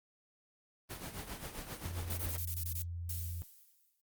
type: noise with tremolo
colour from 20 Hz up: pink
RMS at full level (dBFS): -41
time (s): 0.89-2.38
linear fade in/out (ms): 20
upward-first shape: triangle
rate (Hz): 7.5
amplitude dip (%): 70
type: tone with pitch glide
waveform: sine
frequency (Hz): 87.31 to 85.71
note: F2 to F2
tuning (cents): 0 to -32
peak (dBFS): -38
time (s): 1.85-3.42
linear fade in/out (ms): 0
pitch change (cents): -32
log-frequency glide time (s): 2.02-2.65
type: noise bursts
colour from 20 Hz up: violet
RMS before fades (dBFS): -40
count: 8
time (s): 2.1-2.822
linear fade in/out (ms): 2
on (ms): 71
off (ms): 22
type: noise with exponential decay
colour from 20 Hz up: violet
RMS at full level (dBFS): -39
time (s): 3.09-4.01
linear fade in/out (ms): 5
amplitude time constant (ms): 200
effects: Opus 24 kbps